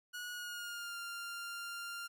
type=tone with pitch glide; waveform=sawtooth; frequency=1456 to 1394.3 Hz; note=F#6 to F6; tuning=-28 to -3 cents; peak=-38 dBFS; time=0.13-2.08 s; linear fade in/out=20 ms; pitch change=-75 cents; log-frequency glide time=0.32-0.97 s; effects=none